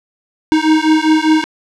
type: beating tone pair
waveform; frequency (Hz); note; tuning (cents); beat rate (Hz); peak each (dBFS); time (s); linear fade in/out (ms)
square; 310.8 / 315.8; D#4 / D#4; -2 / +26; 5; -13; 0.52-1.44; 0
effects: low-pass 5000 Hz 12 dB/octave